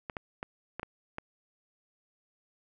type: clicks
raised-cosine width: 0.5 ms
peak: -21 dBFS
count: 6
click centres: 0.098 / 0.168 / 0.429 / 0.796 / 0.831 / 1.184 s
effects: none